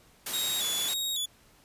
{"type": "high-pass noise", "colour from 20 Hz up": "white", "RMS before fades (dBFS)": -34, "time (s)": [0.26, 0.94], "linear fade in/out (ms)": 5, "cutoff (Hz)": 110, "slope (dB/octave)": 12}
{"type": "tone with vibrato", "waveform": "sawtooth", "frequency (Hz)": 3600, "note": "A7", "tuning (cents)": 39, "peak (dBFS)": -26, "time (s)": [0.33, 1.26], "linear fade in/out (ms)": 10, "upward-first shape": "square", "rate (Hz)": 1.8, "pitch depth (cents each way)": 80}
{"effects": ["pink hiss -60 dBFS RMS until 1.64 s", "resampled to 32000 Hz"]}